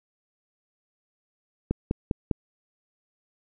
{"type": "click train", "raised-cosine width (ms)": 3, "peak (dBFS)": -11, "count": 4, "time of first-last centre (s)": [1.71, 2.312], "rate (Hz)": 4.98, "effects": []}